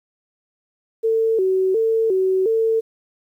sine tone with vibrato, 411.2 Hz, G#4, 17 cents flat, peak -15 dBFS, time 1.03-2.81 s, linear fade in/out 20 ms, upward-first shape square, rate 1.4 Hz, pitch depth 150 cents each way, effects 9-bit

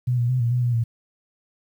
sine tone with pitch steps, 124.2 / 119.9 / 127.5 / 117.9 / 123.9 / 121.2 / 115.6 Hz, B2 / A#2 / C3 / A#2 / B2 / B2 / A#2, +10 / +49 / -44 / +20 / +6 / -32 / -14 cents, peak -18 dBFS, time 0.07-0.84 s, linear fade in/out 10 ms, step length 110 ms, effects 9-bit

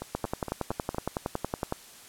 two click trains, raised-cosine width 1 ms, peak -20 / -14 dBFS, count 5 / 18, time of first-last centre 0.02-0.946 / 0.15-1.724 s, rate 4.32 / 10.8 Hz, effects white hiss -50 dBFS RMS until 2.08 s + low-pass 12000 Hz 12 dB/octave

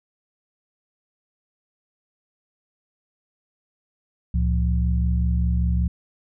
sine tone cluster, 68.2 / 113.5 / 174.2 Hz, C#2 / A#2 / F3, -28 / -46 / -4 cents, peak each -19 / -27 / -26 dBFS, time 4.34-5.88 s, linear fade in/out 5 ms, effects none

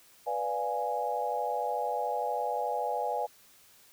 sine chord, B diminished seventh, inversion none, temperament equal, 493.9 / 587.3 / 698.5 / 830.6 Hz, B4 / D5 / F5 / Ab5, 0 / 0 / 0 / 0 cents, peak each -35 / -36 / -35 / -32 dBFS, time 0.26-3.27 s, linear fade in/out 20 ms, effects white hiss -59 dBFS RMS until 3.92 s

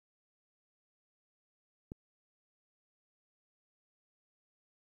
click, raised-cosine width 3 ms, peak -29 dBFS, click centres 1.919 s, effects 11-bit

